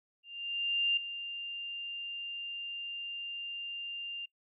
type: tone with ADSR envelope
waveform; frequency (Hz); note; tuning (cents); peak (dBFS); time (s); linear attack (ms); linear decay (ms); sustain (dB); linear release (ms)
sine; 2794; F7; 0; -25; 0.23-4.26; 740; 5; -12; 10
effects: noise-tail reverb RT60 0.1 s tail -25 dB re dry